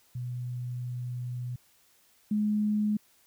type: tone pair in turn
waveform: sine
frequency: 123.47 / 210.5 Hz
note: B2 / G#3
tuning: 0 / +24 cents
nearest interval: major sixth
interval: 924 cents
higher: second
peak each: -32 / -24 dBFS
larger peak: second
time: 0.15-1.56 / 2.31-2.97 s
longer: first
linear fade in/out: 5 ms
effects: white hiss -64 dBFS RMS until 3.26 s